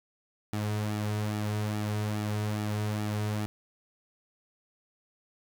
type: tone with flanger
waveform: sawtooth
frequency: 105.6 Hz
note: G#2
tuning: 29 cents sharp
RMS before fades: -31 dBFS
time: 0.53-3.46 s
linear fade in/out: 0 ms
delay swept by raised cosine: 1.9 to 3.7 ms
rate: 2.4 Hz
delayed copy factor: -0.55
effects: none